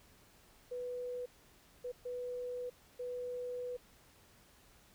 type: tone bursts at uneven times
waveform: sine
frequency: 493.9 Hz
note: B4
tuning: in tune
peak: -38 dBFS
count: 4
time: 0.71-1.26 / 1.84-1.92 / 2.05-2.7 / 2.99-3.77 s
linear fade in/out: 10 ms
effects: pink hiss -64 dBFS RMS until 4.94 s